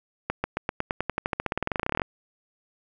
accelerating click train, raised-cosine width 0.5 ms, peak -10 dBFS, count 28, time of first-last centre 0.3-2.018 s, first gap 140 ms, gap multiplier 0.93, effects none

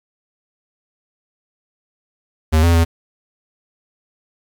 square tone with pitch steps, 78.8 / 84.8 / 83.2 Hz, D#2 / E2 / E2, +23 / +50 / +17 cents, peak -11 dBFS, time 2.52-2.85 s, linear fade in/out 20 ms, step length 110 ms, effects 8-bit

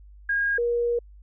sine tone pair in turn, 1629 / 475.4 Hz, G#6 / A#4, -34 / +34 cents, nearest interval octave + major sixth, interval 2132 cents, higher first, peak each -21 dBFS, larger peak neither, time 0.29-0.58 / 0.58-0.99 s, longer second, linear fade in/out 5 ms, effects added 50 Hz sine -45 dBFS peak until 1.22 s

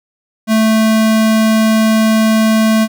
square tone, 220 Hz, A3, in tune, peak -9 dBFS, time 0.47-2.88 s, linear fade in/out 50 ms, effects none

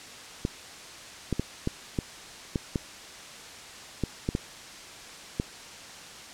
clicks, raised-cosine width 3 ms, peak -13 dBFS, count 11, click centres 0.451 / 1.327 / 1.396 / 1.674 / 1.988 / 2.558 / 2.758 / 4.037 / 4.289 / 4.351 / 5.399 s, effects white hiss -44 dBFS RMS until 6.33 s + low-pass 7000 Hz 12 dB/octave

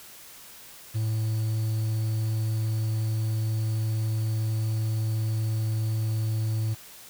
triangle tone with quantisation, 110 Hz, A2, in tune, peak -22 dBFS, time 0.94-6.75 s, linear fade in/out 20 ms, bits 8, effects white hiss -47 dBFS RMS until 7.09 s

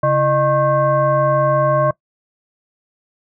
sine tone with frequency modulation, 611 Hz, D#5, 32 cents flat, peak -12 dBFS, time 0.03-1.91 s, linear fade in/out 5 ms, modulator 473 Hz, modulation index 1.1, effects noise-tail reverb RT60 0.1 s tail -21 dB re dry

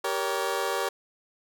20% pulse chord, G diminished, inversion none, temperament just, 392 / 470.4 / 564.5 Hz, G4 / Bb4 / Db5, 0 / +16 / +31 cents, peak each -26 dBFS, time 0.04-0.89 s, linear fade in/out 5 ms, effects none

